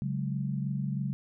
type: chord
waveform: sine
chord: C# suspended fourth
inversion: none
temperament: just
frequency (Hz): 138.59 / 184.79 / 207.9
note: C#3 / F#3 / G#3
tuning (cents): 0 / -2 / +2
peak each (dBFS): -31 / -35 / -36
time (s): 0.02-1.13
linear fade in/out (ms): 0
effects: none